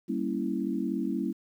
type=chord; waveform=sine; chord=G diminished seventh; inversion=none; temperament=equal; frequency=196 / 233.1 / 277.2 / 329.6 Hz; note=G3 / Bb3 / Db4 / Fb4; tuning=0 / 0 / 0 / 0 cents; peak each=-33 dBFS; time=0.08-1.33 s; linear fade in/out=20 ms; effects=10-bit